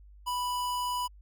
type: tone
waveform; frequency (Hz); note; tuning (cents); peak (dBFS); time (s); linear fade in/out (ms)
square; 987.8; B5; 0; -30; 0.26-1.08; 20
effects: added 50 Hz sine -50 dBFS peak until 1.21 s